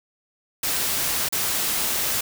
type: noise with dropouts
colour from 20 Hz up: white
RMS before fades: -24 dBFS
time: 0.63-2.21 s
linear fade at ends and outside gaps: 5 ms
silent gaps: 1.288-1.324 s
effects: none